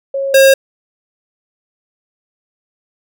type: tone pair in turn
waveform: sine / square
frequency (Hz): 547 / 539.2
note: C#5 / C#5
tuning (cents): -23 / -48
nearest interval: unison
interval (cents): 25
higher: first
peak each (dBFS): -15 / -5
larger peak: second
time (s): 0.14-0.34 / 0.34-0.54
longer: neither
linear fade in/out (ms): 5
effects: none